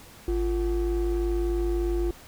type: ring-modulated tone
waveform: triangle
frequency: 199.6 Hz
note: G3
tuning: 32 cents sharp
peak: -18 dBFS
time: 0.28-2.11 s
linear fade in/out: 2 ms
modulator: 148 Hz
effects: pink hiss -49 dBFS RMS until 2.27 s